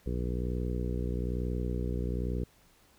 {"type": "harmonic tone", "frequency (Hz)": 61.1, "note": "B1", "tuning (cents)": -18, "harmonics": [1, 2, 3, 4, 5, 6, 7, 8], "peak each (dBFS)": [-32, -37, -38, -42, -43, -43, -42, -45], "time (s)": [0.06, 2.44], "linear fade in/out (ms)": 5, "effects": ["pink hiss -63 dBFS RMS until 2.98 s"]}